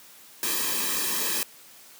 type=noise with comb filter; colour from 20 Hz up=white; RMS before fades=-27 dBFS; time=0.43-1.43 s; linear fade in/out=0 ms; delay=1.4 ms; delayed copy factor=-0.85; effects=white hiss -50 dBFS RMS until 1.99 s + high-pass 150 Hz 12 dB/octave